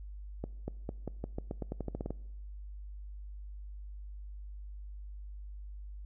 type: accelerating click train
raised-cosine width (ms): 2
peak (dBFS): -23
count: 15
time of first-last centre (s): 0.44-2.106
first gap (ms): 240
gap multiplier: 0.88
effects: noise-tail reverb RT60 0.9 s tail -22 dB re dry + added 50 Hz sine -42 dBFS peak until 6.05 s

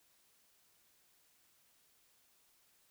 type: silence
effects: white hiss -71 dBFS RMS until 2.9 s

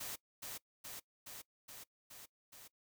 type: noise with echo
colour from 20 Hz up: white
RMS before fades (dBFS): -44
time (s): 0-0.16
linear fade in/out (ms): 10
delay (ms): 420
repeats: 6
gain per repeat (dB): -2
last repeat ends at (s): 2.68
effects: noise-tail reverb RT60 0.1 s tail -21 dB re dry

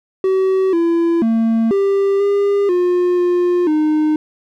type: tone with pitch steps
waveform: triangle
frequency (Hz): 379.8 / 336.7 / 226.3 / 395.1 / 402.5 / 356.8 / 354.3 / 306.9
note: F#4 / E4 / A3 / G4 / G4 / F4 / F4 / D#4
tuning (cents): +45 / +37 / +49 / +14 / +46 / +37 / +25 / -24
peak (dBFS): -10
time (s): 0.24-4.16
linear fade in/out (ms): 2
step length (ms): 490
effects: none

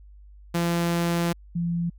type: tone pair in turn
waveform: sawtooth / sine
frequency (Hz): 170.8 / 170.8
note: F3 / F3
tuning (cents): -38 / -38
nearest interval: unison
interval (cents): 0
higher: neither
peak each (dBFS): -18 / -23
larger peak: first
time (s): 0.54-1.33 / 1.55-1.9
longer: first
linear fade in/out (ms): 10
effects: added 50 Hz sine -45 dBFS peak until 1.98 s

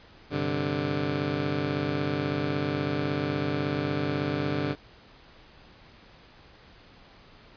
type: chord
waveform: 15% pulse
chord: G suspended fourth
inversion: none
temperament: just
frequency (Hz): 98 / 130.67 / 147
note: G2 / C3 / D3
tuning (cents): 0 / -2 / +2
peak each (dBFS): -28 / -27 / -23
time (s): 0.3-4.76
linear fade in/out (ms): 50
effects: pink hiss -53 dBFS RMS until 7.56 s + resampled to 11025 Hz

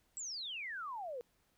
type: exponential sweep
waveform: sine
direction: down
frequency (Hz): 7902 to 466.2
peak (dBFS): -40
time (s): 0.17-1.21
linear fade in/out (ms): 0
effects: pink hiss -75 dBFS RMS until 1.57 s

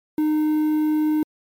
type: tone with quantisation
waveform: triangle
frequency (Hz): 306.7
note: D#4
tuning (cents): -25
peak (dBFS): -15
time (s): 0.18-1.23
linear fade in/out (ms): 2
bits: 7
effects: MP3 64 kbps

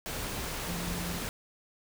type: tone in noise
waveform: sine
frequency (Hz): 174.61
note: F3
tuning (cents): 0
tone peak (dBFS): -36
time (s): 0.68-1.18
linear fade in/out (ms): 0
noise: pink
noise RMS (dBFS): -36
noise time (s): 0.06-1.29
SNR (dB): -3
effects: none

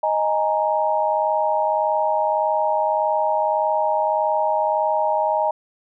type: chord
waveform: sine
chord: D# suspended fourth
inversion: none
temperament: equal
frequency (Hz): 622.3 / 830.6 / 932.3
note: D#5 / G#5 / A#5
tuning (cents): 0 / 0 / 0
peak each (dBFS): -21 / -22 / -22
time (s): 0.03-5.51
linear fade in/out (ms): 5
effects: none

